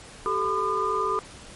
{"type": "tone cluster", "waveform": "sine", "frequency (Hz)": [386.6, 436.4, 1009, 1211], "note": ["G4", "A4", "B5", "D#6"], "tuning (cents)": [-24, -14, 37, -47], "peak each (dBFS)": [-30, -30, -30, -25], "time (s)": [0.26, 1.19], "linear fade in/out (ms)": 0, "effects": ["pink hiss -45 dBFS RMS until 1.55 s", "MP3 48 kbps"]}